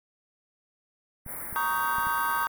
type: band-stop noise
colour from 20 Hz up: white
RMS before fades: -37 dBFS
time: 1.25-2.48 s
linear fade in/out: 50 ms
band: 2200 to 9400 Hz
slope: 96 dB/octave
type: clicks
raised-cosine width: 5 ms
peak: -30 dBFS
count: 4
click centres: 1.264 / 1.528 / 1.984 / 2.07 s
type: chord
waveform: triangle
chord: Eb dominant seventh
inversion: second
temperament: just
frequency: 933.4 / 1120.1 / 1244.5 / 1555.6 Hz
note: Bb5 / Db6 / Eb6 / G6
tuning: +2 / +18 / 0 / -14 cents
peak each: -28 / -29 / -30 / -29 dBFS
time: 1.56-2.47 s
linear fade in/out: 0 ms
effects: none